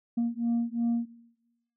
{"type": "beating tone pair", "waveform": "sine", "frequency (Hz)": [233.1, 235.9], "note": ["A#3", "A#3"], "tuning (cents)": [0, 21], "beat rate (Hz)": 2.8, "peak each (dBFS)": -27, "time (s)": [0.17, 1.06], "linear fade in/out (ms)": 10, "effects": ["noise-tail reverb RT60 0.9 s tail -17 dB re dry", "tanh soft clip ceiling -22 dBFS"]}